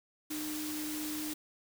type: tone in noise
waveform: sine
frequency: 304.7 Hz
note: D#4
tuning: 36 cents flat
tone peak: -37 dBFS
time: 0.3-1.34 s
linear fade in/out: 10 ms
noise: white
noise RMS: -41 dBFS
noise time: 0.3-1.34 s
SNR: +1 dB
effects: none